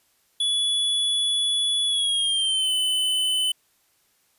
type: tone with pitch glide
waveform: square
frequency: 3413 to 3023 Hz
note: G#7 to F#7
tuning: +47 to +36 cents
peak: -21 dBFS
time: 0.4-3.52 s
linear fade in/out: 5 ms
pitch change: -211 cents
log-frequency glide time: 1.86-2.73 s
effects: white hiss -65 dBFS RMS until 4.38 s + resampled to 32000 Hz